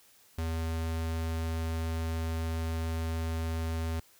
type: tone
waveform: square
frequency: 81.5 Hz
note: E2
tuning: 19 cents flat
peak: -31 dBFS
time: 0.38-4 s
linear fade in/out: 5 ms
effects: white hiss -61 dBFS RMS until 4.19 s

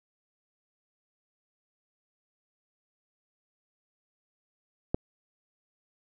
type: click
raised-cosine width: 2 ms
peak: -12 dBFS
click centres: 4.945 s
effects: none

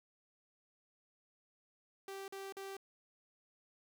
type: tone bursts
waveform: sawtooth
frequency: 390.1 Hz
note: G4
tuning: 8 cents flat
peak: -40 dBFS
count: 3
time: 2.08-2.768 s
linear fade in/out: 2 ms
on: 200 ms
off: 44 ms
effects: 12-bit

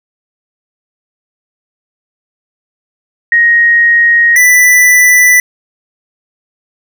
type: tone pair in turn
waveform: sine / square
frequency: 1875 / 1982.2 Hz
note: A#6 / B6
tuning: +10 / +6 cents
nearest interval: minor second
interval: 96 cents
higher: second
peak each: -4 dBFS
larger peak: neither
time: 3.32-4.36 / 4.36-5.4 s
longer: neither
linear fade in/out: 2 ms
effects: none

